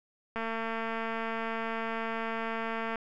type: click train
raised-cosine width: 0.5 ms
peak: -20 dBFS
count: 588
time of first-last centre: 0.36-2.957 s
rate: 226 Hz
effects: none